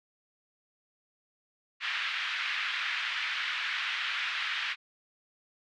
pink band-pass noise, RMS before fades -33 dBFS, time 1.8-4.76 s, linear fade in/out 50 ms, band 1500 to 3400 Hz, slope 24 dB/octave, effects none

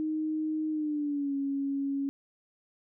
sine tone with pitch glide, 311.1 to 277.2 Hz, D#4 to C#4, 0 to 0 cents, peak -28 dBFS, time 0-2.09 s, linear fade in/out 0 ms, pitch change -200 cents, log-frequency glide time 0.7-1.35 s, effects none

